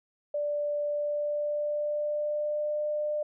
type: tone with pitch glide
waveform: sine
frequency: 587 to 599.3 Hz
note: D5 to D5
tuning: -1 to +35 cents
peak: -27 dBFS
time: 0.34-3.23 s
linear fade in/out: 5 ms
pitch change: +36 cents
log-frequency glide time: 0.81-2.81 s
effects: none